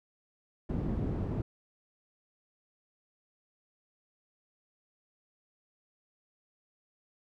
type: low-pass noise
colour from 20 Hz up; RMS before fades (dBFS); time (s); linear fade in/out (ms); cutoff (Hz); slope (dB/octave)
white; -33; 0.69-1.42; 5; 220; 12
effects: none